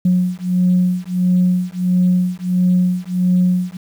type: beating tone pair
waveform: sine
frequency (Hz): 180.3 / 181.8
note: F#3 / F#3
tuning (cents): -45 / -30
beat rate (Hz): 1.5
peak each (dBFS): -15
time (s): 0.05-3.77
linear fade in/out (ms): 5
effects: tanh soft clip ceiling -6 dBFS + 7-bit